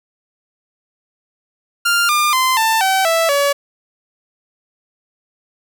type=tone with pitch steps; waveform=sawtooth; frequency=1396.9 / 1202.1 / 1034.5 / 890.2 / 766.1 / 659.2 / 567.3 Hz; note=F6 / D6 / C6 / A5 / G5 / E5 / C#5; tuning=0 / +40 / -20 / +20 / -40 / 0 / +40 cents; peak=-9 dBFS; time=1.85-3.53 s; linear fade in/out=10 ms; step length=240 ms; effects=8-bit